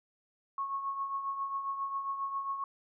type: tone with tremolo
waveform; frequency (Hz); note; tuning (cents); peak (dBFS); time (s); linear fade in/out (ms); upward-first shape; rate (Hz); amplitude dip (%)
sine; 1098; C#6; -17; -30; 0.58-2.64; 2; triangle; 7.4; 60
effects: none